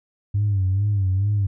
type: tone with vibrato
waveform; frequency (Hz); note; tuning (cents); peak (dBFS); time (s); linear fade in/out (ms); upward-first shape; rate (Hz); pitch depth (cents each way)
sine; 98.6; G2; +11; -16; 0.34-1.47; 10; sine; 2.3; 98
effects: tanh soft clip ceiling -14 dBFS